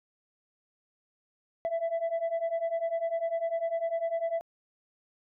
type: beating tone pair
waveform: sine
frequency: 659.3 / 669.3 Hz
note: E5 / E5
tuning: 0 / +26 cents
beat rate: 10 Hz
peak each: -30 / -28 dBFS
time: 1.65-4.41 s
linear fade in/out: 0 ms
effects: tanh soft clip ceiling -25 dBFS